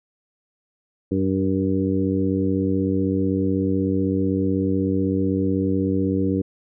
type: harmonic tone with a mistuned harmonic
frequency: 96 Hz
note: G2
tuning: 36 cents flat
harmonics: 1 / 2 / 3 / 4 / 5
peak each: -26 / -24 / -22 / -28 / -28 dBFS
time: 1.11-6.42 s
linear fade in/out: 10 ms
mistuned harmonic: 5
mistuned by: -18 cents
effects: none